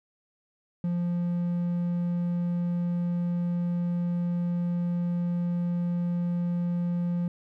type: tone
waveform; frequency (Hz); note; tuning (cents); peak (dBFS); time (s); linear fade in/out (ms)
triangle; 174.3; F3; -3; -23; 0.84-7.28; 2
effects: none